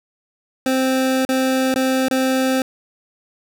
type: tone with dropouts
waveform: 25% pulse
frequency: 261.6 Hz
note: C4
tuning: in tune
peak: -12 dBFS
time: 0.66-2.62 s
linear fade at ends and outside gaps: 2 ms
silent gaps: 1.251-1.29 / 1.742-1.759 / 2.084-2.11 s
effects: none